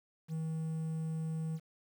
triangle tone with quantisation, 160 Hz, D#3, 49 cents sharp, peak -32 dBFS, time 0.28-1.6 s, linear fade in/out 50 ms, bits 10, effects none

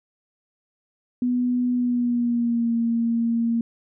sine tone with pitch glide, 246.9 to 231.7 Hz, B3 to A#3, 0 to -10 cents, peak -19 dBFS, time 1.22-3.61 s, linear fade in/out 2 ms, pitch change -110 cents, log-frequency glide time 1.73-2.73 s, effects none

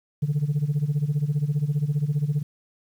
sine tone with tremolo, 146.83 Hz, D3, in tune, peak -16 dBFS, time 0.22-2.43 s, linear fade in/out 10 ms, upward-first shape sine, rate 15 Hz, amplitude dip 85%, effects tanh soft clip ceiling -17 dBFS + 9-bit

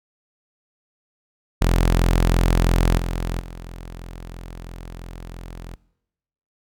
sawtooth tone with level steps, 43 Hz, F1, 26 cents flat, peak -11 / -19 / -30 dBFS, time 1.61-5.76 s, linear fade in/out 10 ms, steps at 2.97 / 3.39 s, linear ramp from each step 20 ms, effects noise-tail reverb RT60 0.9 s tail -22 dB re dry

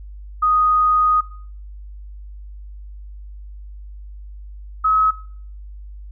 sine tone pair in turn, 1244.5 / 1280.2 Hz, D#6 / D#6, 0 / +49 cents, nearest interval unison, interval 49 cents, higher second, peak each -13 dBFS, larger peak neither, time 0.42-1.21 / 4.84-5.11 s, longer first, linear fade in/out 10 ms, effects noise-tail reverb RT60 0.5 s tail -18 dB re dry + added 50 Hz sine -33 dBFS peak until 6.11 s

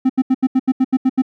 triangle tone bursts, 260 Hz, C4, 11 cents flat, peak -8 dBFS, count 10, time 0.05-1.221 s, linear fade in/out 10 ms, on 46 ms, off 79 ms, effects none

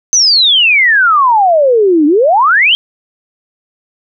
sine exponential two-way sweep, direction down then up, 6272 to 285.7 to 3266 Hz, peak -5 dBFS, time 0.13-2.75 s, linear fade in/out 0 ms, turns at 2.06 s, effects none

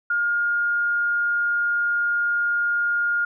sine tone, 1418 Hz, F6, 26 cents sharp, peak -19 dBFS, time 0.1-3.25 s, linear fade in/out 5 ms, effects none

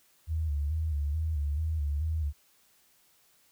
sine tone with vibrato, 75.9 Hz, D#2, 42 cents flat, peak -27 dBFS, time 0.27-2.33 s, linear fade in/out 50 ms, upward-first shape square, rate 2.3 Hz, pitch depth 81 cents each way, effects white hiss -65 dBFS RMS until 3.51 s

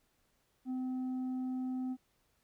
sine tone with tanh clipping, 256.4 Hz, C4, 35 cents flat, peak -35 dBFS, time 0.65-1.97 s, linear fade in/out 50 ms, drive 4 dB, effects pink hiss -75 dBFS RMS until 2.43 s

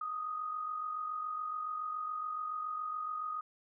sine tone with amplitude modulation, 1244.5 Hz, D#6, in tune, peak -33 dBFS, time 0.01-3.41 s, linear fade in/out 5 ms, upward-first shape sine, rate 47.1 Hz, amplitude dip 50%, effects none

